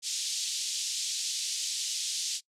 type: band-pass noise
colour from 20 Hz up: white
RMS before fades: -33 dBFS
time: 0.02-2.41 s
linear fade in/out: 50 ms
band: 3300 to 7600 Hz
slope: 24 dB/octave
effects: noise-tail reverb RT60 0.1 s tail -22 dB re dry + low-pass 12000 Hz 12 dB/octave